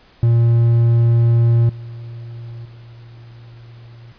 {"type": "tone with level steps", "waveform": "triangle", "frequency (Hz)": 117, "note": "A#2", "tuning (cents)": 7, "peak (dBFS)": [-8, -27, -35], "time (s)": [0.23, 4.12], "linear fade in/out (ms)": 0, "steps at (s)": [1.69, 2.65], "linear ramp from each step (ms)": 5, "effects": ["pink hiss -50 dBFS RMS until 4.18 s", "resampled to 11025 Hz"]}